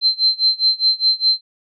sine tone with tremolo, 4110 Hz, C8, 32 cents flat, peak -10 dBFS, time 0.01-1.41 s, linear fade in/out 50 ms, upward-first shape sine, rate 4.9 Hz, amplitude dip 95%, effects none

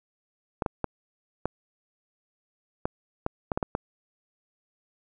clicks, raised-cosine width 1 ms, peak -12 dBFS, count 10, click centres 0.622 / 0.662 / 0.843 / 1.456 / 2.855 / 3.264 / 3.518 / 3.575 / 3.628 / 3.751 s, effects none

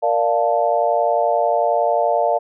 sine chord, Bb major seventh, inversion none, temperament equal, 466.2 / 587.3 / 698.5 / 880 Hz, Bb4 / D5 / F5 / A5, 0 / 0 / 0 / 0 cents, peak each -23 / -19 / -18 / -23 dBFS, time 0.02-2.39 s, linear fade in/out 20 ms, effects none

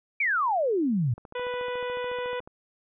sine exponential sweep, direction down, 2387 to 110 Hz, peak -22 dBFS, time 0.2-1.14 s, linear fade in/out 5 ms
click train, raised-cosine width 1 ms, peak -30 dBFS, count 19, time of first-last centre 1.18-2.475 s, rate 13.9 Hz
harmonic tone, 493.9 Hz, B4, in tune, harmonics 1 / 2 / 3 / 4 / 5 / 6 / 7, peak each -30 / -36 / -40 / -42 / -44 / -46 / -47 dBFS, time 1.35-2.4 s, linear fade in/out 5 ms
effects none

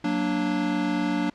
square chord, Gb augmented, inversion none, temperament equal, 185 / 233.1 / 293.7 Hz, Gb3 / Bb3 / D4, 0 / 0 / 0 cents, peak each -30 / -30 / -26 dBFS, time 0.04-1.3 s, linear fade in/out 5 ms, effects pink hiss -57 dBFS RMS until 1.34 s + low-pass 4000 Hz 12 dB/octave

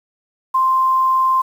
sine tone with quantisation, 1046.5 Hz, C6, in tune, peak -12 dBFS, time 0.54-1.42 s, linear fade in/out 10 ms, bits 7, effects none

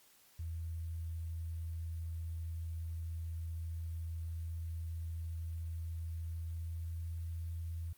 sine tone with pitch glide, 82.41 to 83.22 Hz, E2 to E2, 0 to +17 cents, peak -38 dBFS, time 0.39-7.93 s, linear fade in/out 5 ms, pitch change +17 cents, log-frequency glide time 6.2-7.01 s, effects white hiss -65 dBFS RMS until 7.97 s + Opus 48 kbps

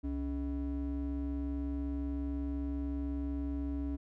triangle ring-modulated tone, 174.61 Hz, F3, in tune, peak -28 dBFS, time 0.03-3.97 s, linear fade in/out 20 ms, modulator 108 Hz, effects none

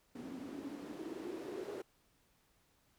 white noise with band-pass filter sweep, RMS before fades -45 dBFS, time 0.15-1.82 s, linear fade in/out 5 ms, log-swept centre 250 to 400 Hz, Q 5.8, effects pink hiss -73 dBFS RMS until 2.98 s

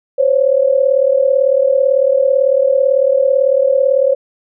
sine tone pair together, 520 / 558 Hz, C5 / C#5, -11 / +11 cents, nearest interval minor second, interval 122 cents, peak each -12 dBFS, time 0.18-4.15 s, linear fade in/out 10 ms, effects none

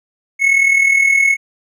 triangle tone with amplitude modulation, 2192 Hz, C#7, 20 cents flat, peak -5 dBFS, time 0.39-1.37 s, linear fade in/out 50 ms, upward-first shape sine, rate 39.5 Hz, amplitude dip 60%, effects none

